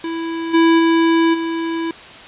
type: tone with level steps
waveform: square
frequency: 330 Hz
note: E4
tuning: 2 cents sharp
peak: -22 / -10 / -12 / -20 dBFS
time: 0.04-1.91 s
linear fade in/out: 2 ms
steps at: 0.53 / 0.78 / 1.33 s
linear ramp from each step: 20 ms
effects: white hiss -37 dBFS RMS until 2.27 s + resampled to 8000 Hz